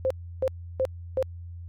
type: tone bursts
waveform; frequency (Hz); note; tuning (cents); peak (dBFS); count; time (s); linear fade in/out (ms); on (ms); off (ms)
sine; 523.3; C5; 0; -21; 4; 0.05-1.226; 0; 54; 320
effects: added 86 Hz sine -37 dBFS peak until 1.68 s